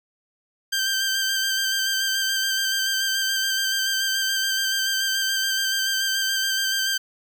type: tone with vibrato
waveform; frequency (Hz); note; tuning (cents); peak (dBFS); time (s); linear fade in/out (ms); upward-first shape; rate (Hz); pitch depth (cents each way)
15% pulse; 1568; G6; 0; -15; 0.72-6.98; 10; square; 7; 19
effects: none